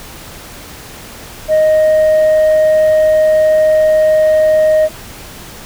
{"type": "tone", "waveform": "sine", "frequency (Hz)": 622.3, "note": "D#5", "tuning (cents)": 0, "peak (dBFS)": -4, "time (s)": [1.48, 4.89], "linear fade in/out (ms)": 50, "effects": ["tanh soft clip ceiling -6 dBFS", "pink hiss -32 dBFS RMS until 5.65 s"]}